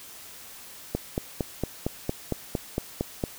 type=click train; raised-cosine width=2 ms; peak=-12 dBFS; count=11; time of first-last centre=0.95-3.238 s; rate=4.37 Hz; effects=white hiss -45 dBFS RMS until 3.38 s